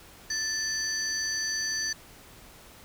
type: tone cluster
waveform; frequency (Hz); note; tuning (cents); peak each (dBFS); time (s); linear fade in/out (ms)
sine; 1757 / 4597 / 6040; A6 / D8 / F#8; -3 / -38 / +35; -31; 0.3-1.93; 5
effects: tanh soft clip ceiling -22 dBFS + pink hiss -51 dBFS RMS until 2.84 s